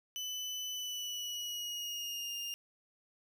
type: tone with pitch glide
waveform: 30% pulse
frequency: 3000 to 2815 Hz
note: F#7 to F7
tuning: +23 to +13 cents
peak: -35 dBFS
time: 0.16-2.54 s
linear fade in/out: 0 ms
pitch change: -110 cents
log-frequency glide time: 0.73-2.36 s
effects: none